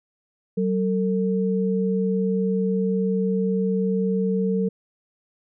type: tone pair together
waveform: sine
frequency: 189.6 / 450.9 Hz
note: F#3 / A4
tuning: +43 / +42 cents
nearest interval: octave + minor third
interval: 1499 cents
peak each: -21 / -24 dBFS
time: 0.57-4.69 s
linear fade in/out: 10 ms
effects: none